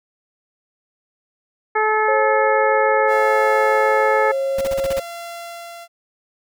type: harmonic tone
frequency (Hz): 432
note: A4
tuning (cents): -32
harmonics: 1 / 2 / 3 / 4 / 5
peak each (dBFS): -20 / -19 / -22 / -23 / -26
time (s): 1.75-4.32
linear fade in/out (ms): 10
type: tone with pitch glide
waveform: sine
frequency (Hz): 539 to 543.4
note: C#5 to C#5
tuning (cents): -49 to -35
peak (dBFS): -18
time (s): 2.08-5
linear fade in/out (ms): 5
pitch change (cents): +14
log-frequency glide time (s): 4.17-4.61
type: tone with tremolo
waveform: sawtooth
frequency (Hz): 684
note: F5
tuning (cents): -36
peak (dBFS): -26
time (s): 3.07-5.88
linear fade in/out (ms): 50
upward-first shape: sine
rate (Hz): 0.59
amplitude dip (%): 50
type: noise bursts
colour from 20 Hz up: pink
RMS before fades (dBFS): -29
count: 7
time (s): 4.58-4.996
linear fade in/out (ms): 5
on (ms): 32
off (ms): 32
effects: none